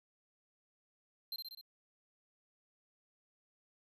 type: tone with echo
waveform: square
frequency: 4142 Hz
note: C8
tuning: 18 cents flat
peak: -39 dBFS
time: 1.32-1.36 s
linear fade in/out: 2 ms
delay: 63 ms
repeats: 4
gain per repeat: -3 dB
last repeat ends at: 1.612 s
effects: none